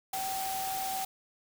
sine tone in noise, 768 Hz, G5, 36 cents flat, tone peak -33 dBFS, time 0.13-1.05 s, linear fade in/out 5 ms, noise white, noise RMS -38 dBFS, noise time 0.13-1.05 s, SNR +2 dB, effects none

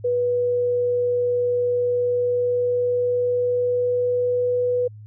sine tone with pitch glide, 489.1 to 493.1 Hz, B4 to B4, -17 to -3 cents, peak -18 dBFS, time 0.04-4.88 s, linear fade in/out 10 ms, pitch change +14 cents, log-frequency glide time 1.63-4.54 s, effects added 106 Hz sine -38 dBFS peak until 5.06 s

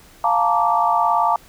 sine chord, Bb major seventh, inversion second, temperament just, 699.2 / 874.1 / 932.3 / 1165.4 Hz, F5 / A5 / Bb5 / D6, +2 / -12 / 0 / -14 cents, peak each -20 dBFS, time 0.24-1.36 s, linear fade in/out 2 ms, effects pink hiss -48 dBFS RMS until 1.48 s

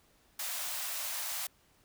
white high-pass noise, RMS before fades -37 dBFS, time 0.39-1.47 s, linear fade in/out 5 ms, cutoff 560 Hz, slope 96 dB/octave, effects pink hiss -67 dBFS RMS until 1.84 s

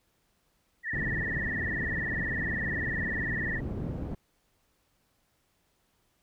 sine tone with vibrato, 1839 Hz, A#6, 24 cents flat, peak -30 dBFS, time 0.83-3.61 s, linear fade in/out 50 ms, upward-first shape triangle, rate 20 Hz, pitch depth 120 cents each way
white low-pass noise, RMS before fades -35 dBFS, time 0.93-4.15 s, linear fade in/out 5 ms, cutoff 220 Hz, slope 12 dB/octave
effects pink hiss -72 dBFS RMS until 6.22 s

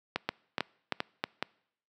two click trains, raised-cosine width 0.3 ms, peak -12 / -13 dBFS, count 4 / 4, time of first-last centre 0.29-1.239 / 0.16-1.426 s, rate 3.16 / 2.37 Hz, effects noise-tail reverb RT60 0.7 s tail -25 dB re dry + high-pass 150 Hz 12 dB/octave

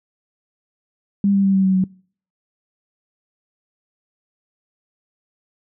sine tone with pitch steps, 199.7 / 197.06 / 194.46 / 191.9 / 189.36 / 186.87 Hz, G3 / G3 / G3 / G3 / F#3 / F#3, +32 / +9 / -14 / -37 / +40 / +17 cents, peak -13 dBFS, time 1.24-1.84 s, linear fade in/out 2 ms, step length 100 ms, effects noise-tail reverb RT60 0.5 s tail -25 dB re dry

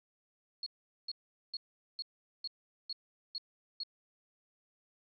sine tone bursts, 4318 Hz, C#8, 46 cents flat, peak -36 dBFS, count 8, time 0.63-3.834 s, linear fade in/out 2 ms, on 33 ms, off 420 ms, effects none

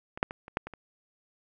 clicks, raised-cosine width 0.5 ms, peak -24 / -8 / -22 / -29 / -12 / -24 / -28 dBFS, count 7, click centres 0.175 / 0.229 / 0.309 / 0.481 / 0.571 / 0.67 / 0.737 s, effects none

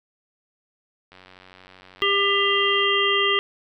click train, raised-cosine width 0.3 ms, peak -30 dBFS, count 160, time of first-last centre 1.12-2.833 s, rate 92.8 Hz
harmonic tone, 398.8 Hz, G4, 30 cents sharp, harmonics 1 / 3 / 5 / 7 / 8, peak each -24 / -24 / -24 / -24 / -24 dBFS, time 2.02-3.39 s, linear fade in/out 0 ms
effects none

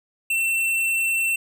triangle tone with hard clipping, 2695 Hz, E7, 38 cents sharp, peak -21 dBFS, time 0.3-1.36 s, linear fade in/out 5 ms, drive 16 dB, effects none

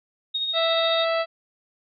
sine tone with tremolo, 3729 Hz, A#7, in tune, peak -22 dBFS, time 0.34-1.05 s, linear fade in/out 10 ms, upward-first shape sine, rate 14 Hz, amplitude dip 40%
harmonic tone, 659 Hz, E5, 1 cent flat, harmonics 1 / 2 / 3 / 4 / 5 / 6 / 7, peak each -22 / -28 / -32 / -34 / -36 / -38 / -39 dBFS, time 0.53-1.26 s, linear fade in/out 50 ms
effects none

